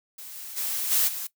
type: noise with level steps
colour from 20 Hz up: blue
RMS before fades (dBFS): -41 / -39 / -29 / -22 / -33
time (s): 0.18-1.27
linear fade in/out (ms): 5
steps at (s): 0.34 / 0.56 / 0.9 / 1.07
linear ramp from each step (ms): 20
effects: noise-tail reverb RT60 0.1 s tail -19 dB re dry